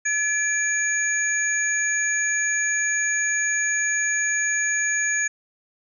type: tone cluster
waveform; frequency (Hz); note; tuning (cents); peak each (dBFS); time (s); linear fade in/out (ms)
sine; 1708 / 2362 / 6700; G#6 / D7 / G#8; +48 / +9 / +14; -23 / -29 / -24; 0.05-5.28; 10
effects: none